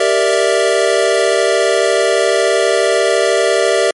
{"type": "chord", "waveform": "square", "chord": "E half-diminished seventh", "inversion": "first", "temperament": "equal", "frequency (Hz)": [392, 466.2, 587.3, 659.3], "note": ["G4", "Bb4", "D5", "E5"], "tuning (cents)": [0, 0, 0, 0], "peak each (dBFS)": -17, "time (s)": [0, 3.91], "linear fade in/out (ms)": 5, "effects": ["MP3 48 kbps"]}